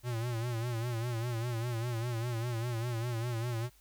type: tone with vibrato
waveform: square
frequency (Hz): 117.9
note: A#2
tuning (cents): +20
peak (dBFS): -33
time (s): 0.03-3.7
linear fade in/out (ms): 50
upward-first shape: sine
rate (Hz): 5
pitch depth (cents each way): 88
effects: added 50 Hz sine -63 dBFS peak until 3.8 s + white hiss -65 dBFS RMS until 3.8 s